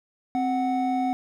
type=tone pair together; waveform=triangle; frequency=261.6 / 739.9 Hz; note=C4 / F#5; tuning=0 / 0 cents; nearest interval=octave + tritone; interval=1800 cents; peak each=-23 / -23 dBFS; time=0.35-1.13 s; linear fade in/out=0 ms; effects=none